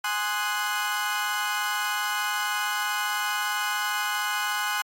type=chord; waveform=30% pulse; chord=Ab dominant seventh; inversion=none; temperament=equal; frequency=830.6 / 1046.5 / 1244.5 / 1480 Hz; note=Ab5 / C6 / Eb6 / Gb6; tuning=0 / 0 / 0 / 0 cents; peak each=-29 / -29 / -31 / -26 dBFS; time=0.04-4.82 s; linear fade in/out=5 ms; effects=AAC 48 kbps